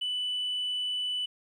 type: tone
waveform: sine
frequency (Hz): 2983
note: F#7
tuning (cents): +13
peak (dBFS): -27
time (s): 0.01-1.26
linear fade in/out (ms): 10
effects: tanh soft clip ceiling -26 dBFS + 11-bit